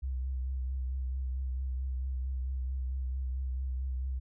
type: tone with vibrato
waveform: sine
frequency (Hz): 64.7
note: C2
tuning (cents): -19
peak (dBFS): -31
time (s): 0.02-4.2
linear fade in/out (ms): 20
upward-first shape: triangle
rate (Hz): 4.5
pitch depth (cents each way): 45
effects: none